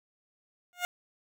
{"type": "tone with exponential growth", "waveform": "15% pulse", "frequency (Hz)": 712, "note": "F5", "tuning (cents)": 33, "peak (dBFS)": -19, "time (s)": [0.73, 0.85], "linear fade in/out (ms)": 0, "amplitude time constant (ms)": 25, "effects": []}